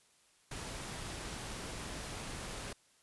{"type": "noise", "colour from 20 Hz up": "pink", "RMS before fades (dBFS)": -43, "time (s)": [0.51, 2.73], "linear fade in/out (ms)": 5, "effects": ["white hiss -68 dBFS RMS until 3.02 s", "resampled to 24000 Hz"]}